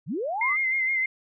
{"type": "linear sweep", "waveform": "sine", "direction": "up", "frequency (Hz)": [108.5, 1278], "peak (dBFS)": -26, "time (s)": [0.06, 0.57], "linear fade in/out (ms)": 50}
{"type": "tone with vibrato", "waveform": "sine", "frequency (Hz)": 2093, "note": "C7", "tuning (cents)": 0, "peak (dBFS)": -22, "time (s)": [0.41, 1.06], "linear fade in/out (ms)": 5, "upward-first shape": "sine", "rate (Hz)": 6.4, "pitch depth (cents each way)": 40}
{"effects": []}